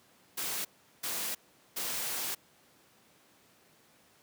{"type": "noise bursts at uneven times", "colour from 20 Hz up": "white", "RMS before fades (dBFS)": -35, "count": 3, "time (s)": [[0.37, 0.65], [1.03, 1.35], [1.76, 2.35]], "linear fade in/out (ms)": 10, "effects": ["pink hiss -63 dBFS RMS until 4.22 s", "high-pass 150 Hz 12 dB/octave"]}